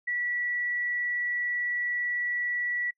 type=tone; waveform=sine; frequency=1947 Hz; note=B6; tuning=25 cents flat; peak=-27 dBFS; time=0.07-2.91 s; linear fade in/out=10 ms; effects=noise-tail reverb RT60 0.1 s tail -25 dB re dry